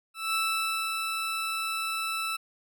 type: tone with ADSR envelope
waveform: 20% pulse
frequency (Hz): 1318.5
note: E6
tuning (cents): 0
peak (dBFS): -20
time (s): 0.14-2.37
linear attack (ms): 200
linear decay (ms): 560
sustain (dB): -4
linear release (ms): 14
effects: none